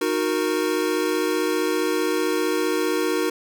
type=chord; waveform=square; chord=D# minor; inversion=none; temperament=equal with one note detuned; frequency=311.1 / 366.4 / 466.2 Hz; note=D#4 / F#4 / A#4; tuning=0 / -17 / 0 cents; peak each=-26 / -25 / -26 dBFS; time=0.01-3.3 s; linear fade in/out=5 ms; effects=none